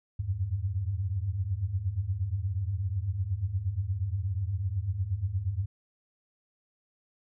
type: tone cluster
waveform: sine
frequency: 83.7 / 92.6 / 100.9 Hz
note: E2 / F#2 / G#2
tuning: +27 / +2 / -49 cents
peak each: -35 / -34 / -30 dBFS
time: 0.19-5.66 s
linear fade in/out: 10 ms
effects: none